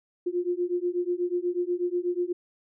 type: beating tone pair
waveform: sine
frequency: 350 / 358.2 Hz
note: F4 / F4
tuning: +4 / +44 cents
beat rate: 8.2 Hz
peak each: -28 / -28 dBFS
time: 0.26-2.33 s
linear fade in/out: 10 ms
effects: none